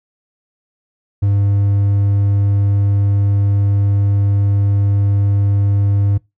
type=tone with hard clipping; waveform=triangle; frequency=100.4 Hz; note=G2; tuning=42 cents sharp; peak=-12 dBFS; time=1.22-6.18 s; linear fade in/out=10 ms; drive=6 dB; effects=noise-tail reverb RT60 0.2 s tail -22 dB re dry